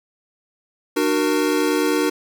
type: chord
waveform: square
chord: D augmented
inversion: none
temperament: equal with one note detuned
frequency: 300.2 / 370 / 466.2 Hz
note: D4 / F#4 / A#4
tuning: +38 / 0 / 0 cents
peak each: -21 / -23 / -23 dBFS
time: 0.96-2.1 s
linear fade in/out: 10 ms
effects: none